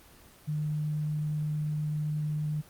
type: tone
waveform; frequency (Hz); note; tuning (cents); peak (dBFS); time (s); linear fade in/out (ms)
sine; 151.4; D#3; -47; -28; 0.47-2.62; 20
effects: pink hiss -55 dBFS RMS until 2.69 s + Opus 24 kbps